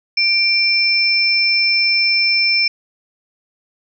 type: tone pair together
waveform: sine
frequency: 2359 / 5296 Hz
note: D7 / E8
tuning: +7 / +7 cents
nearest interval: octave + major second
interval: 1400 cents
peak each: -15 dBFS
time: 0.17-2.68 s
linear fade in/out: 5 ms
effects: none